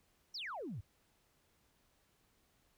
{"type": "exponential sweep", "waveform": "sine", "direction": "down", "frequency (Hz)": [5860, 85.9], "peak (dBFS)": -40, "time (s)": [0.34, 0.81], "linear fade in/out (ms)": 10, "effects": ["tanh soft clip ceiling -36 dBFS", "pink hiss -74 dBFS RMS until 2.77 s"]}